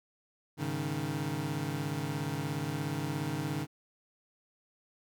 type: chord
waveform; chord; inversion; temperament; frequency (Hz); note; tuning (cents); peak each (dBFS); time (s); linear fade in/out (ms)
25% pulse; Ab suspended fourth; none; equal; 103.83 / 138.59 / 155.56; Ab2 / Db3 / Eb3; 0 / 0 / 0; -38 / -32 / -32; 0.57-3.67; 50
effects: none